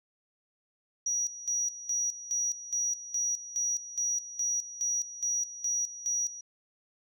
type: tone with tremolo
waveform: sine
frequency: 5790 Hz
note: F#8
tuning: 38 cents flat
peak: -26 dBFS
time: 1.06-6.41 s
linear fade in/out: 5 ms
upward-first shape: square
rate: 2.4 Hz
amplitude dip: 80%
effects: tanh soft clip ceiling -22 dBFS